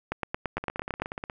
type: two click trains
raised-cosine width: 0.5 ms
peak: -19 / -13 dBFS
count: 13 / 9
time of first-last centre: 0.58-1.299 / 0.12-1.02 s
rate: 16.7 / 8.89 Hz
effects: none